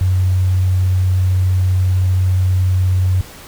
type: tone with vibrato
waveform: sine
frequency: 92.5 Hz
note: F#2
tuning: in tune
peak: -11 dBFS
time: 0.01-3.21 s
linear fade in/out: 0 ms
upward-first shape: sine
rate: 20 Hz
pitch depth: 18 cents each way
effects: pink hiss -37 dBFS RMS until 3.47 s